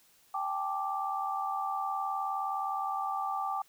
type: chord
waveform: sine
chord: G suspended second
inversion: none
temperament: equal with one note detuned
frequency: 784 / 863.4 / 1174.7 Hz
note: G5 / A5 / D6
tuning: 0 / -33 / 0 cents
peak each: -34 / -38 / -34 dBFS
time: 0.34-3.62 s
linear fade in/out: 5 ms
effects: white hiss -64 dBFS RMS until 3.68 s